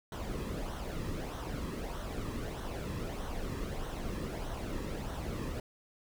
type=noise with flanger; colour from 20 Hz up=brown; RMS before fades=-38 dBFS; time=0.12-5.6 s; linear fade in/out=2 ms; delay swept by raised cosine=0.41 to 1.39 ms; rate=1.6 Hz; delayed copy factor=-0.55; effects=none